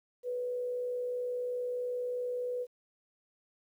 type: tone with frequency modulation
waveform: sine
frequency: 493.9 Hz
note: B4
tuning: in tune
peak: -32 dBFS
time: 0.23-2.67 s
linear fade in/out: 50 ms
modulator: 63 Hz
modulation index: 0.21
effects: 11-bit